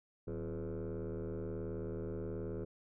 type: tone with frequency modulation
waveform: sine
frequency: 261.6 Hz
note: C4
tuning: in tune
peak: -35 dBFS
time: 0.27-2.65 s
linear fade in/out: 10 ms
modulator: 78.7 Hz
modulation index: 2.9
effects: tanh soft clip ceiling -37 dBFS